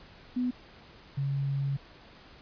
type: tone pair in turn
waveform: sine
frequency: 248.8 / 138.67 Hz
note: B3 / C#3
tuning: +13 / +1 cents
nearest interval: minor seventh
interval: 1012 cents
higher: first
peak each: -26 / -27 dBFS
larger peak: first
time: 0.36-0.51 / 1.17-1.77 s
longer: second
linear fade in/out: 10 ms
effects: pink hiss -53 dBFS RMS until 2.41 s + resampled to 11025 Hz

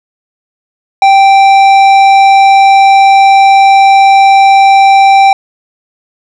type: tone with tanh clipping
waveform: sine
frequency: 783 Hz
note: G5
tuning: 2 cents flat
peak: -3 dBFS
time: 1.02-5.33 s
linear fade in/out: 2 ms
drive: 12 dB
effects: none

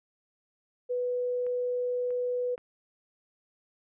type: tone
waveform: sine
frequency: 493.9 Hz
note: B4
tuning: in tune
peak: -27 dBFS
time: 0.89-2.56 s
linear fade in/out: 20 ms
type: clicks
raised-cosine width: 0.5 ms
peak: -37 / -39 / -32 dBFS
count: 3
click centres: 1.466 / 2.106 / 2.579 s
effects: none

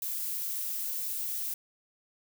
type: noise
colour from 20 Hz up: violet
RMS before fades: -34 dBFS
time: 0.02-1.54 s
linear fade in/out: 2 ms
effects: none

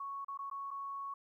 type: tone with dropouts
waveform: sine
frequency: 1108.7 Hz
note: C#6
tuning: in tune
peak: -39 dBFS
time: 0-1.14 s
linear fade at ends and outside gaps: 5 ms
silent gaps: 0.247-0.282 / 0.375-0.389 / 0.5-0.512 / 0.707-0.711 s
effects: 13-bit

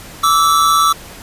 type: tone pair together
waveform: square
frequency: 1156 / 1313.4 Hz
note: D6 / E6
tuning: -28 / -7 cents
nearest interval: major second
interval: 221 cents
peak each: -13 dBFS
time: 0.23-0.93 s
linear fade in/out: 10 ms
effects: pink hiss -35 dBFS RMS until 1.22 s + resampled to 32000 Hz

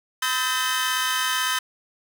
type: tone cluster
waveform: sawtooth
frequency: 1014 / 1280 / 1568 / 1799 / 3078 Hz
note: B5 / D#6 / G6 / A6 / G7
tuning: +45 / +49 / 0 / +38 / -32 cents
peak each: -25 dBFS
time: 0.22-1.59 s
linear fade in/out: 5 ms
effects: none

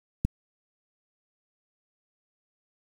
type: click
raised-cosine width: 5 ms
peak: -11 dBFS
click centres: 0.25 s
effects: 7-bit

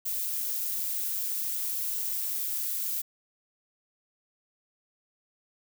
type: noise with amplitude modulation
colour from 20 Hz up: violet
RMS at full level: -29 dBFS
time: 0.05-3.02 s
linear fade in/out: 10 ms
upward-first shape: sine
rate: 193 Hz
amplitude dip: 50%
effects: none

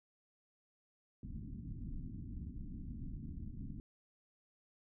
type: low-pass noise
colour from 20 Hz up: pink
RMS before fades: -45 dBFS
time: 1.23-3.8 s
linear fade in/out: 2 ms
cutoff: 280 Hz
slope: 48 dB/octave
effects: none

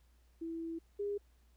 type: tone pair in turn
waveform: sine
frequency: 329.6 / 407 Hz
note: E4 / G#4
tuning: 0 / -35 cents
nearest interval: major third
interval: 365 cents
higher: second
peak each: -38 / -34 dBFS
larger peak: second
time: 0.41-0.79 / 0.99-1.18 s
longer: first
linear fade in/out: 10 ms
effects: added 60 Hz sine -64 dBFS peak until 1.56 s + pink hiss -75 dBFS RMS until 1.56 s

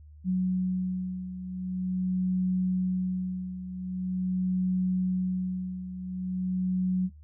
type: beating tone pair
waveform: sine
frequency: 184.2 / 184.64 Hz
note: F#3 / F#3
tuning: -7 / -3 cents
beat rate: 0.44 Hz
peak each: -27 / -32 dBFS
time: 0.24-7.1 s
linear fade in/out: 50 ms
effects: noise-tail reverb RT60 0.2 s tail -26 dB re dry + added 75 Hz sine -47 dBFS peak until 7.23 s

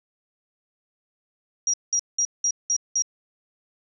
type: tone bursts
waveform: sine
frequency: 5710 Hz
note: F8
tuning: 37 cents sharp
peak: -19 dBFS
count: 6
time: 1.67-3.022 s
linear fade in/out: 2 ms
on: 67 ms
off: 190 ms
effects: none

